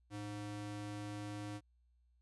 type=ring-modulated tone; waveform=square; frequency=207.9 Hz; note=G#3; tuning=2 cents sharp; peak=-40 dBFS; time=0.1-1.61 s; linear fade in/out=50 ms; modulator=98.1 Hz; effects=added 60 Hz sine -69 dBFS peak until 2.21 s + resampled to 24000 Hz